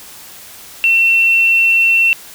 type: tone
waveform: sine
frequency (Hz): 2704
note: E7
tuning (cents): +43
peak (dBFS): -8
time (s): 0.84-2.13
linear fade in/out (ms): 0
effects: white hiss -36 dBFS RMS until 2.34 s